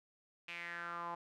sawtooth tone with band-pass filter sweep, 171.6 Hz, F3, 30 cents flat, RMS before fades -44 dBFS, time 0.48-1.15 s, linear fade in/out 5 ms, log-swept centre 2600 to 920 Hz, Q 5.1, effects none

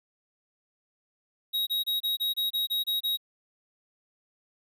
square tone bursts, 3802 Hz, A#7, 33 cents sharp, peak -26 dBFS, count 10, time 1.53-3.173 s, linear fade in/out 20 ms, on 140 ms, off 27 ms, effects none

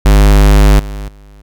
square tone with level steps, 50.6 Hz, G#1, 44 cents flat, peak -4 / -21 / -36 dBFS, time 0.05-1.42 s, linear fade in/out 10 ms, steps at 0.79 / 1.08 s, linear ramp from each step 5 ms, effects none

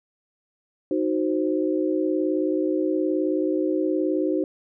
sine chord, C diminished, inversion first, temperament equal, 311.1 / 370 / 523.3 Hz, Eb4 / Gb4 / C5, 0 / 0 / 0 cents, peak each -23 / -25 / -28 dBFS, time 0.91-4.44 s, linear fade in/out 2 ms, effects none

